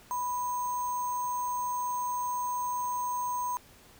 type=tone with sample-and-hold; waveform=sine; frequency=987.8 Hz; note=B5; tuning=in tune; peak=-29 dBFS; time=0.11-3.57 s; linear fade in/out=0 ms; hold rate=7350 Hz; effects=pink hiss -56 dBFS RMS until 3.99 s